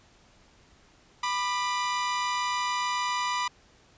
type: tone pair together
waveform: sawtooth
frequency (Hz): 987.8 / 1194.7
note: B5 / D6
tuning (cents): 0 / +29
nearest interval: minor third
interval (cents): 329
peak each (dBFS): -24 / -28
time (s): 1.23-3.48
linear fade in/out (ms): 5
effects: pink hiss -59 dBFS RMS until 3.97 s + resampled to 16000 Hz